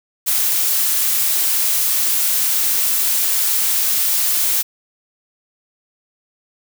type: noise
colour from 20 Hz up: blue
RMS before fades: -17 dBFS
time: 0.26-4.63 s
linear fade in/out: 20 ms
effects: none